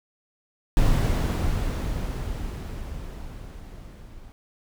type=noise with level ramp; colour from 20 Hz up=brown; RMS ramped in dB=-19 to -45 dBFS; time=0.77-4.32 s; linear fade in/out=0 ms; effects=none